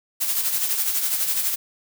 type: noise with tremolo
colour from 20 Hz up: blue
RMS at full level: -21 dBFS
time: 0.2-1.56 s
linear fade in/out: 20 ms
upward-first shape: sine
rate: 12 Hz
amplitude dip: 50%
effects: none